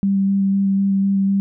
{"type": "tone with vibrato", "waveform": "sine", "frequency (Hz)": 196, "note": "G3", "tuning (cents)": 0, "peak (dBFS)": -14, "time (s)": [0.03, 1.4], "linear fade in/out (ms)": 0, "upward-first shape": "square", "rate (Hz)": 4, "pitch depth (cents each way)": 9, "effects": []}